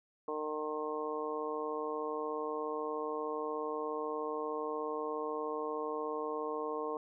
harmonic tone, 152.8 Hz, D#3, 31 cents flat, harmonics 2 / 3 / 4 / 5 / 6 / 7, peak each -44 / -37 / -44 / -47 / -45 / -41 dBFS, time 0.28-6.97 s, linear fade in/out 2 ms, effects none

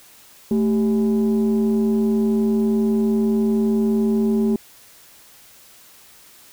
sine tone pair together, 220 / 392 Hz, A3 / G4, 0 / 0 cents, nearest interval minor seventh, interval 1000 cents, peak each -15 / -20 dBFS, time 0.51-4.56 s, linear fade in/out 2 ms, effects tanh soft clip ceiling -12 dBFS + white hiss -48 dBFS RMS until 6.52 s

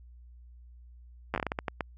slowing click train, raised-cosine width 0.5 ms, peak -15 dBFS, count 11, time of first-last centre 1.34-1.808 s, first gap 9 ms, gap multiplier 1.34, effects added 60 Hz sine -49 dBFS peak until 1.97 s

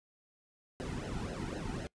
brown noise with flanger, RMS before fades -39 dBFS, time 0.8-1.87 s, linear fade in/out 0 ms, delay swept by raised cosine 0.85 to 1.83 ms, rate 3.9 Hz, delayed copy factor -1, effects noise-tail reverb RT60 0.1 s tail -22 dB re dry + resampled to 22050 Hz

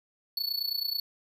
square tone with amplitude modulation, 4435 Hz, C#8, in tune, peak -26 dBFS, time 0.37-1 s, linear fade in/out 2 ms, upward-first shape sine, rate 29.3 Hz, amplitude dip 85%, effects none

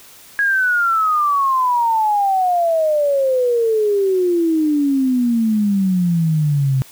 sine exponential sweep, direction down, 1661.2 to 129.7 Hz, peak -13 dBFS, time 0.39-6.82 s, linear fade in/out 0 ms, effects white hiss -43 dBFS RMS until 6.91 s

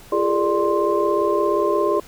sine tone cluster, 343.6 / 409.1 / 446.3 / 592 / 1049 Hz, F4 / G#4 / A4 / D5 / C6, -28 / -26 / +25 / +14 / +4 cents, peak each -23 / -20 / -29 / -23 / -23 dBFS, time 0.12-2 s, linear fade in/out 5 ms, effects pink hiss -45 dBFS RMS until 2.07 s

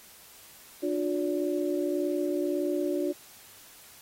sine tone cluster, 297.2 / 358.9 / 575 Hz, D4 / F4 / D5, +21 / +47 / -37 cents, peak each -30 / -29 / -33 dBFS, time 0.82-3.13 s, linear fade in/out 20 ms, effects white hiss -52 dBFS RMS until 4.01 s + AAC 48 kbps

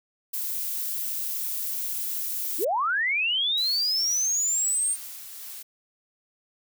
violet noise, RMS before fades -30 dBFS, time 0.33-2.65 s, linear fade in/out 10 ms
sine linear sweep, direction up, 259.5 to 8870 Hz, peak -22 dBFS, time 2.58-4.97 s, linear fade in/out 50 ms
blue noise with tremolo, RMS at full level -39 dBFS, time 3.57-5.63 s, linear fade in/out 10 ms, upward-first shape sine, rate 2.2 Hz, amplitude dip 25%
effects none

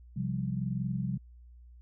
sine chord, C suspended fourth, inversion none, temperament equal, 130.81 / 174.61 / 196 Hz, C3 / F3 / G3, 0 / 0 / 0 cents, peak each -33 / -35 / -35 dBFS, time 0.16-1.18 s, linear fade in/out 10 ms, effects added 60 Hz sine -50 dBFS peak until 1.81 s

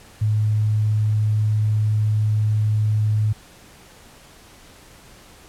sine tone, 107 Hz, A2, 48 cents flat, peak -16 dBFS, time 0.21-3.33 s, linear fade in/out 10 ms, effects pink hiss -47 dBFS RMS until 5.48 s + low-pass 12000 Hz 12 dB/octave

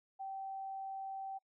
sine tone, 775 Hz, G5, 20 cents flat, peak -40 dBFS, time 0.19-1.39 s, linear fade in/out 20 ms, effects noise-tail reverb RT60 0.1 s tail -25 dB re dry

